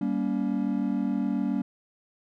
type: chord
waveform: triangle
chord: G diminished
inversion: none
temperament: just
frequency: 196 / 235.2 / 282.2 Hz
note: G3 / Bb3 / Db4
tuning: 0 / +16 / +31 cents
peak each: -27 dBFS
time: 0.01-1.62 s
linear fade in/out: 5 ms
effects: none